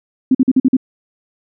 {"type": "tone bursts", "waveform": "sine", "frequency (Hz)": 259.8, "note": "C4", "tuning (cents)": -12, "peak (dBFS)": -7, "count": 6, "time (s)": [0.31, 0.768], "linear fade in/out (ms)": 5, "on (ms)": 38, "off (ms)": 46, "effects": []}